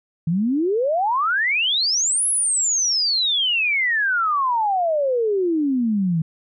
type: exponential two-way sweep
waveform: sine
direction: up then down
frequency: 155.9 to 11000 to 155.9 Hz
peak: -17 dBFS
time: 0.27-6.22 s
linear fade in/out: 5 ms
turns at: 2.27 s
effects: none